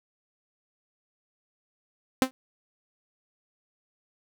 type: tone with exponential decay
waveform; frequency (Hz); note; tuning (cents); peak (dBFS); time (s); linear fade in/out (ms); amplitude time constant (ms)
sawtooth; 260.5; C4; -7; -11; 2.22-2.31; 0; 18
effects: none